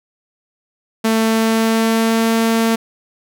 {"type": "tone with pitch glide", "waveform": "sawtooth", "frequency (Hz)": [222.9, 226.5], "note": ["A3", "A#3"], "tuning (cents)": [23, -50], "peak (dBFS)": -9, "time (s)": [1.04, 2.76], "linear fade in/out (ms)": 10, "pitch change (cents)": 27, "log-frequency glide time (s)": [1.23, 2.35], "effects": []}